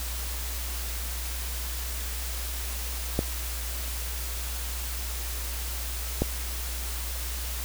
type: clicks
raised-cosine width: 2 ms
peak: -10 dBFS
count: 2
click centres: 3.191 / 6.22 s
effects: added 60 Hz sine -32 dBFS peak until 7.64 s + white hiss -36 dBFS RMS until 7.64 s